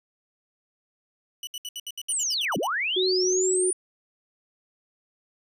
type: tone bursts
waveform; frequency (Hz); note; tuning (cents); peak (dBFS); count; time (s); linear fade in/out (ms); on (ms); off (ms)
sawtooth; 2960; F#7; 0; -29; 12; 1.43-2.67; 2; 41; 68
type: linear two-way sweep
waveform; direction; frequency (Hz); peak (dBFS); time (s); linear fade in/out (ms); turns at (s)
sine; down then up; 9550 to 147.3 to 9550; -24; 2.09-3.73; 2; 2.57
type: tone with vibrato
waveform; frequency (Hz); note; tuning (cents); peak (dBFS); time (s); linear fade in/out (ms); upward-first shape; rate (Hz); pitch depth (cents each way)
sine; 370; F#4; 0; -22; 2.96-3.71; 10; triangle; 2.6; 16
effects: resampled to 32000 Hz